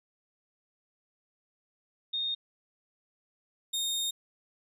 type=tone pair in turn; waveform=sine / sawtooth; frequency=3687 / 3687 Hz; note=A#7 / A#7; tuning=-20 / -20 cents; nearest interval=unison; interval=0 cents; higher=neither; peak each=-29 / -26 dBFS; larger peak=second; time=2.13-2.35 / 3.73-4.11 s; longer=second; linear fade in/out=10 ms; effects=resampled to 32000 Hz